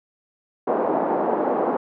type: band-pass noise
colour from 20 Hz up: white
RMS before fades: -22 dBFS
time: 0.67-1.77 s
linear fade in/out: 5 ms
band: 240 to 840 Hz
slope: 24 dB/octave
effects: none